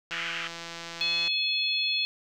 click train, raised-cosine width 0.2 ms, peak -21 dBFS, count 197, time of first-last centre 0.11-1.277 s, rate 168 Hz
white band-pass noise, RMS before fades -34 dBFS, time 0.11-0.48 s, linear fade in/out 10 ms, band 1200 to 3200 Hz, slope 96 dB/octave
harmonic tone, 854 Hz, G#5, 48 cents sharp, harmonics 3 / 4 / 5, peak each -29 / -29 / -29 dBFS, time 1.01-2.05 s, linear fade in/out 0 ms
effects none

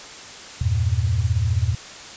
sine chord, E diminished, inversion none, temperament equal, 82.41 / 98 / 116.54 Hz, E2 / G2 / Bb2, 0 / 0 / 0 cents, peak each -22 dBFS, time 0.61-1.75 s, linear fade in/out 5 ms, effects white hiss -38 dBFS RMS until 2.16 s + resampled to 16000 Hz

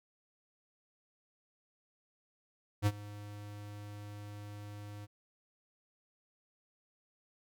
square tone with ADSR envelope, 103.4 Hz, G#2, 7 cents flat, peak -25 dBFS, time 2.82-5.07 s, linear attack 44 ms, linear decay 48 ms, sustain -20 dB, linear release 32 ms, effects none

